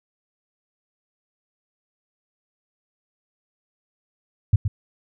sine tone with echo, 100.9 Hz, G#2, 49 cents flat, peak -10 dBFS, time 4.53-4.56 s, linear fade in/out 5 ms, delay 120 ms, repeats 1, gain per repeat -8 dB, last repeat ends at 4.68 s, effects none

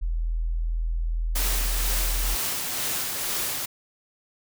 sine tone, 41.11 Hz, E1, 4 cents flat, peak -23 dBFS, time 0.01-2.36 s, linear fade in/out 20 ms
white noise with tremolo, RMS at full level -27 dBFS, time 1.35-3.66 s, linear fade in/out 10 ms, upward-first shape sine, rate 2.1 Hz, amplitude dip 30%
effects none

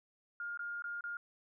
sine tone with dropouts, 1414 Hz, F6, 21 cents sharp, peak -38 dBFS, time 0.4-1.17 s, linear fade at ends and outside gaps 2 ms, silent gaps 0.574-0.592 / 0.822-0.841 / 1.009-1.039 s, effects none

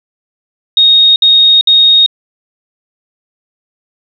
sine tone bursts, 3729 Hz, A#7, in tune, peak -3 dBFS, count 3, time 0.77-2.062 s, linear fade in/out 2 ms, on 390 ms, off 61 ms, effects none

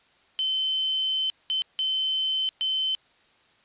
sine tone bursts at uneven times, 3071 Hz, G7, 36 cents flat, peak -23 dBFS, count 4, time 0.39-1.3 / 1.5-1.62 / 1.79-2.49 / 2.61-2.95 s, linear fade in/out 0 ms, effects white hiss -61 dBFS RMS until 3.64 s + resampled to 8000 Hz

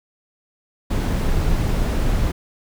brown noise, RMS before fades -19 dBFS, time 0.9-2.32 s, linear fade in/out 10 ms, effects none

